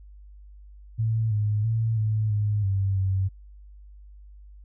sine tone with pitch steps, 111.8 / 105.6 / 112.6 / 108.1 / 104.5 / 97.4 / 95.5 Hz, A2 / G#2 / A2 / A2 / G#2 / G2 / G2, +28 / +29 / +40 / -30 / +11 / -11 / -45 cents, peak -21 dBFS, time 0.98-3.29 s, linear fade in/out 20 ms, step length 330 ms, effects added 50 Hz sine -44 dBFS peak until 4.64 s

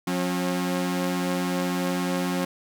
sawtooth tone pair together, 179.4 / 270.9 Hz, F3 / C#4, +47 / -40 cents, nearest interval perfect fifth, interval 713 cents, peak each -22 / -24 dBFS, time 0.07-2.45 s, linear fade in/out 5 ms, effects none

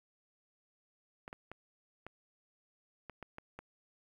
clicks, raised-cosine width 0.5 ms, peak -30 dBFS, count 8, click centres 1.279 / 1.329 / 1.516 / 2.066 / 3.097 / 3.227 / 3.384 / 3.59 s, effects 10-bit

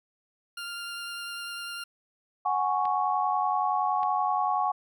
20% pulse tone with vibrato, 1396.9 Hz, F6, in tune, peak -30 dBFS, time 0.57-1.84 s, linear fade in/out 5 ms, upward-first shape sine, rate 10 Hz, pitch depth 10 cents each way
sine chord, F# suspended second, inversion none, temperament equal, 740 / 830.6 / 1108.7 Hz, F#5 / G#5 / C#6, 0 / 0 / 0 cents, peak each -28 dBFS, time 2.45-4.72 s, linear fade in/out 10 ms
clicks, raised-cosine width 0.3 ms, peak -27 dBFS, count 2, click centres 2.854 / 4.032 s
effects none

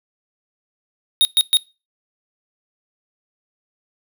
square tone bursts, 3729 Hz, A#7, in tune, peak -11 dBFS, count 3, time 1.21-1.57 s, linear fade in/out 0 ms, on 40 ms, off 120 ms, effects noise-tail reverb RT60 0.3 s tail -24 dB re dry

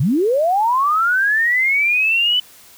sine linear sweep, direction up, 112.1 to 3011 Hz, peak -13 dBFS, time 0-2.4 s, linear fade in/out 5 ms, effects white hiss -45 dBFS RMS until 2.77 s

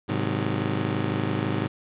20% pulse chord, Ab dominant seventh, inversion none, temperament just, 103.83 / 129.78 / 155.74 / 186.89 Hz, Ab2 / C3 / Eb3 / Gb3, 0 / -14 / +2 / +18 cents, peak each -24 / -24 / -27 / -28 dBFS, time 0.08-1.68 s, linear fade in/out 20 ms, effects resampled to 8000 Hz + 8-bit

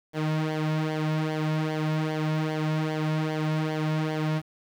sawtooth tone with flanger, 155.56 Hz, D#3, in tune, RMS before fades -27 dBFS, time 0.13-4.42 s, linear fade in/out 50 ms, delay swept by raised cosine 0.76 to 2.56 ms, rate 2.5 Hz, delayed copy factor -0.7, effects low-pass 4000 Hz 12 dB/octave + 8-bit

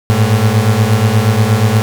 35% pulse beating tone pair, 104.4 / 112.8 Hz, G#2 / A2, +10 / +44 cents, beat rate 8.4 Hz, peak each -10 dBFS, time 0.1-1.82 s, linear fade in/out 0 ms, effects none

